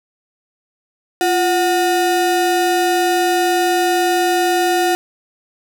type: ring-modulated tone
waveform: square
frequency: 543 Hz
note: C#5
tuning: 36 cents flat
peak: -11 dBFS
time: 1.21-4.95 s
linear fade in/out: 0 ms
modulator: 195 Hz
effects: none